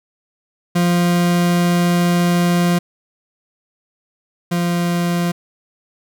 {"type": "tone pair in turn", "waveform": "40% pulse", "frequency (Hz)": [174.61, 173.5], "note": ["F3", "F3"], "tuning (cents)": [0, -11], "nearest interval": "unison", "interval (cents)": 11, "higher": "first", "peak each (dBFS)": [-12, -15], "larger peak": "first", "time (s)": [[0.75, 2.79], [4.51, 5.32]], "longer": "first", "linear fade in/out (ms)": 10, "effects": []}